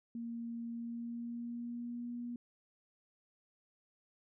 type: tone with pitch glide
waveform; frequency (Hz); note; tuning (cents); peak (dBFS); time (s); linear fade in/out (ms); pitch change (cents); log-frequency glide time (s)
sine; 233.1 to 240.2; A#3 to B3; 0 to -48; -39; 0.15-2.36; 2; +52; 0.7-2.11
effects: none